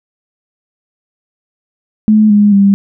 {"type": "tone with pitch steps", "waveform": "sine", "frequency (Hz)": [214.6, 206.5, 198.62], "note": ["A3", "G#3", "G3"], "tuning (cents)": [-43, -10, 23], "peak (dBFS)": -4, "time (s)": [2.08, 2.74], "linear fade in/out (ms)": 0, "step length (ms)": 220, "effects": []}